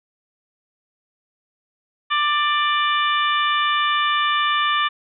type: harmonic tone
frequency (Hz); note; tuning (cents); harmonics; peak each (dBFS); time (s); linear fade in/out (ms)
591; D5; +11; 2 / 3 / 4 / 5 / 6; -19 / -24 / -27 / -26 / -27; 2.1-4.89; 20
effects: none